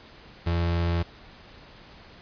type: tone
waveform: 35% pulse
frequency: 85.1 Hz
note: F2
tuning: 44 cents flat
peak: -21 dBFS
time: 0.46-1.03 s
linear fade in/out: 10 ms
effects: pink hiss -49 dBFS RMS until 2.21 s + resampled to 11025 Hz